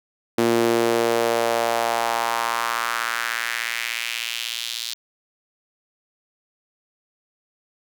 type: tone with high-pass filter sweep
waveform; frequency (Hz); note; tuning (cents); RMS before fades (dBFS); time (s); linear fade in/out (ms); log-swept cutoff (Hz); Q
sawtooth; 116.54; A#2; 0; -23; 0.38-4.94; 5; 300 to 4000; 2.4
effects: none